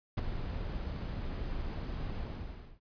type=noise with ADSR envelope; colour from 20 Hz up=brown; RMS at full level=-27 dBFS; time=0.17-2.8 s; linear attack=11 ms; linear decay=18 ms; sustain=-10 dB; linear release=600 ms; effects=resampled to 11025 Hz